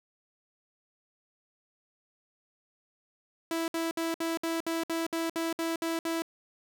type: tone bursts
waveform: sawtooth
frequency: 329.6 Hz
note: E4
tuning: in tune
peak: -25 dBFS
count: 12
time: 3.51-6.221 s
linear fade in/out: 2 ms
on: 170 ms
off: 61 ms
effects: none